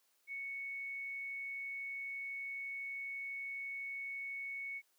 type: tone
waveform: sine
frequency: 2217 Hz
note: C#7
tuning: in tune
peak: -40 dBFS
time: 0.27-4.82 s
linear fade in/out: 50 ms
effects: white hiss -75 dBFS RMS until 4.98 s + high-pass 300 Hz 12 dB/octave